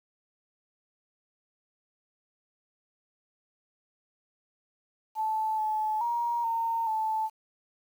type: tone with pitch steps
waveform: sine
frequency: 873 / 863 / 945 / 915 / 876 Hz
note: A5 / A5 / A#5 / A#5 / A5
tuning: -14 / -34 / +23 / -32 / -8 cents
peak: -26 dBFS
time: 5.15-7.3 s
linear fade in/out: 50 ms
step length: 430 ms
effects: 9-bit